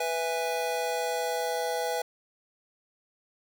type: chord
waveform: square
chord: E major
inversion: second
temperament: just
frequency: 494.4 / 659.3 / 824.1 Hz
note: B4 / E5 / G#5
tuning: +2 / 0 / -14 cents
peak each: -32 / -34 / -33 dBFS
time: 0-2.02 s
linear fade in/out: 5 ms
effects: none